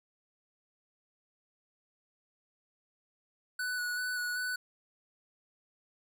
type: tone with vibrato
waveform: square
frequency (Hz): 1480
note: F#6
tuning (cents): 0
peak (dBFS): -33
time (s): 3.59-4.56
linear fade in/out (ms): 5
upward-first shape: square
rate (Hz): 2.6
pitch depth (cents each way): 15
effects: none